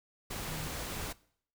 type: tone in noise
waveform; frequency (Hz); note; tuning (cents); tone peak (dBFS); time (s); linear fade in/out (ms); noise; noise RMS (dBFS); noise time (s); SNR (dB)
sine; 157; D#3; +16; -40; 0.48-0.68; 10; pink; -39; 0.3-1.13; -4
effects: noise-tail reverb RT60 0.6 s tail -21 dB re dry